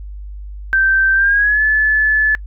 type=tone with pitch glide; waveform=sine; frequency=1559 to 1729.8 Hz; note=G6 to A6; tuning=-10 to -30 cents; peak=-10 dBFS; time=0.73-2.35 s; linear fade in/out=0 ms; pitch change=+180 cents; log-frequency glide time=1.14-1.62 s; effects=noise-tail reverb RT60 0.1 s tail -24 dB re dry + added 50 Hz sine -27 dBFS peak until 2.46 s